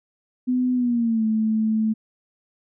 sine tone with pitch glide, 251.4 to 218.9 Hz, B3 to A3, +31 to -9 cents, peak -18 dBFS, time 0.47-1.94 s, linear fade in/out 20 ms, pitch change -240 cents, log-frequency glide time 0.74-1.25 s, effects none

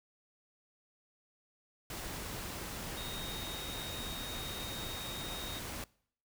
sine tone in noise, 3729 Hz, A#7, in tune, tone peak -43 dBFS, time 2.97-5.59 s, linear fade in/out 2 ms, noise pink, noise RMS -42 dBFS, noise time 1.9-5.84 s, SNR -4 dB, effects noise-tail reverb RT60 0.6 s tail -23 dB re dry

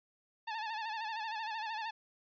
sawtooth tone with vibrato, 880 Hz, A5, in tune, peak -33 dBFS, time 0.47-1.91 s, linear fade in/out 10 ms, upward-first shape sine, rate 13 Hz, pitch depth 76 cents each way, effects resampled to 11025 Hz

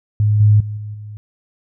sine tone with level steps, 105.3 Hz, G#2, 24 cents sharp, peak -11 / -7 / -22 / -25 / -29 dBFS, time 0.2-1.17 s, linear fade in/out 0 ms, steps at 0.4 / 0.6 / 0.77 / 0.94 s, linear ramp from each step 5 ms, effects none

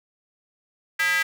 square tone with high-pass filter, 180.3 Hz, F#3, 45 cents flat, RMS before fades -22 dBFS, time 0.99-1.23 s, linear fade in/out 10 ms, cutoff 1800 Hz, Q 7.7, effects none

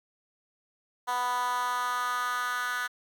10% pulse tone with high-pass filter sweep, 246.9 Hz, B3, in tune, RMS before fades -30 dBFS, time 1.07-2.88 s, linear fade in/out 20 ms, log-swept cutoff 890 to 1500 Hz, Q 3.6, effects 10-bit

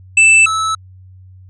square tone pair in turn, 2645 / 1305.4 Hz, E7 / E6, +5 / -17 cents, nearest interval octave, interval 1222 cents, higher first, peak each -6 / -15 dBFS, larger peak first, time 0.17-0.46 / 0.46-0.75 s, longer neither, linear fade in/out 5 ms, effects added 93 Hz sine -37 dBFS peak until 1.49 s + resampled to 22050 Hz

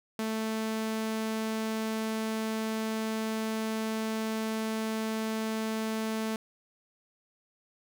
sawtooth tone, 220.4 Hz, A3, 3 cents sharp, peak -26 dBFS, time 0.19-6.36 s, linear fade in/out 2 ms, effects none

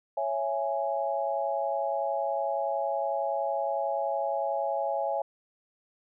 sine chord, C# minor, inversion none, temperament just, 554.4 / 665.2 / 831.5 Hz, C#5 / E5 / G#5, 0 / +16 / +2 cents, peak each -31 dBFS, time 0.17-5.22 s, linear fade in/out 5 ms, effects none

